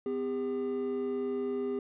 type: tone pair together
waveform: triangle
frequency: 253.3 / 402.1 Hz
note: B3 / G4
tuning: +44 / +44 cents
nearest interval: minor sixth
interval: 800 cents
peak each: -33 / -29 dBFS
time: 0.06-1.79 s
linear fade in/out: 2 ms
effects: tanh soft clip ceiling -22 dBFS + resampled to 8000 Hz